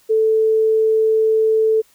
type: tone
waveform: sine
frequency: 440 Hz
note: A4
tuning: in tune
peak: -12 dBFS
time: 0.09-1.82 s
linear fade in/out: 20 ms
effects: white hiss -55 dBFS RMS until 1.94 s